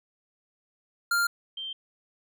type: tone pair in turn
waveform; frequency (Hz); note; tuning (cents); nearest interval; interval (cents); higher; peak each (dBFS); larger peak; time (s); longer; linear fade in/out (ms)
square / sine; 1396.9 / 3151; F6 / G7; 0 / +8; octave + major second; 1408; second; -23 / -33; first; 1.11-1.27 / 1.57-1.73; neither; 5
effects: none